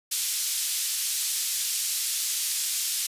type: band-pass noise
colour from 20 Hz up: white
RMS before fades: -28 dBFS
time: 0.11-3.07 s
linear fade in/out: 10 ms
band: 3700 to 11000 Hz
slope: 12 dB/octave
effects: resampled to 32000 Hz